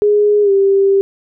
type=tone with pitch glide; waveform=sine; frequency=415.3 to 392.9 Hz; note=G#4 to G4; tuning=0 to +4 cents; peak=-8 dBFS; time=0.02-1.01 s; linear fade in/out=0 ms; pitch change=-96 cents; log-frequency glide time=0.42-0.51 s; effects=none